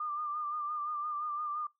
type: tone with vibrato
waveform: sine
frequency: 1198 Hz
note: D6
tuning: 34 cents sharp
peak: -33 dBFS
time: 0-1.67 s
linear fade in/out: 5 ms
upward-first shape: sine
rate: 5.8 Hz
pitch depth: 42 cents each way
effects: noise-tail reverb RT60 0.2 s tail -24 dB re dry